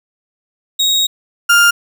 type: tone pair in turn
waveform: 35% pulse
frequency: 3777 / 1403.4 Hz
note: A#7 / F6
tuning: +22 / +8 cents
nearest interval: octave + perfect fourth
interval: 1714 cents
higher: first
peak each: -9 / -5 dBFS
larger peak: second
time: 0.79-1.07 / 1.49-1.71 s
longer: first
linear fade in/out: 10 ms
effects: none